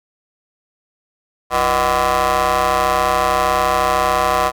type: ring-modulated tone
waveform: 20% pulse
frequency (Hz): 133.7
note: C3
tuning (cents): +38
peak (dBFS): -6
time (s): 1.5-4.52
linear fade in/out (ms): 50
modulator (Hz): 885
effects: none